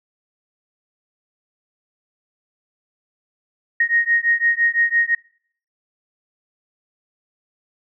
sine beating tone pair, 1864.7 / 1870.6 Hz, A#6 / A#6, 0 / +6 cents, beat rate 5.9 Hz, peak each -18 / -18 dBFS, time 3.8-5.15 s, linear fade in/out 5 ms, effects noise-tail reverb RT60 0.6 s tail -26 dB re dry

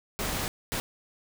pink noise bursts at uneven times, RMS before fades -31 dBFS, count 2, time 0.19-0.48 / 0.72-0.8 s, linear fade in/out 0 ms, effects none

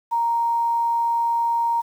sine tone with quantisation, 932.3 Hz, A#5, in tune, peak -18 dBFS, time 0.11-1.82 s, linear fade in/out 20 ms, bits 8, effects none

